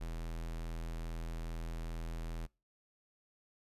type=tone; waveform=square; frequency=41.2 Hz; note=E1; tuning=in tune; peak=-39 dBFS; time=0-2.47 s; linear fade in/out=20 ms; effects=noise-tail reverb RT60 0.3 s tail -26 dB re dry + resampled to 32000 Hz